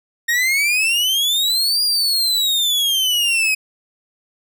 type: exponential two-way sweep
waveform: 40% pulse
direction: up then down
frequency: 1846 to 4864 to 2512 Hz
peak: -14 dBFS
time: 0.28-3.55 s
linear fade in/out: 10 ms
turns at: 1.83 s
effects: none